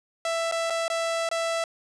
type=tone with dropouts; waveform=sawtooth; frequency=663 Hz; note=E5; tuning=10 cents sharp; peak=-21 dBFS; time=0.25-1.64 s; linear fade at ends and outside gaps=2 ms; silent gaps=0.514-0.522 / 0.7-0.704 / 0.881-0.9 / 1.29-1.313 s; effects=resampled to 22050 Hz + 8-bit